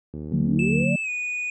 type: click train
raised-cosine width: 3 ms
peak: -21 dBFS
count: 54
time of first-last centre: 0.14-0.836 s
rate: 76.1 Hz
type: chord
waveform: sine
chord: D augmented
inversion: none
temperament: just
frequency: 146.83 / 183.54 / 229.4 Hz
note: D3 / F#3 / A#3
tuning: 0 / -14 / -28 cents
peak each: -24 dBFS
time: 0.32-0.96 s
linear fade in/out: 2 ms
type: linear sweep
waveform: sine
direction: up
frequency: 150.9 to 607 Hz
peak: -27 dBFS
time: 0.34-0.96 s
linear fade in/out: 10 ms
type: tone with pitch glide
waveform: triangle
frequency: 2630 to 2468 Hz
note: E7 to D#7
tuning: -5 to -15 cents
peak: -24 dBFS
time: 0.59-1.5 s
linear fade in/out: 2 ms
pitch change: -110 cents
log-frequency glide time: 1.02-1.1 s
effects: high-pass 80 Hz 12 dB/octave + resampled to 24000 Hz